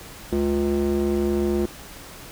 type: tone with band-pass filter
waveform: square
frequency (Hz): 70.6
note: C#2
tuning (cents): +32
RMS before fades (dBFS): -22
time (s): 0.32-1.66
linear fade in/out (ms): 5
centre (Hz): 320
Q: 3
effects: pink hiss -41 dBFS RMS until 2.31 s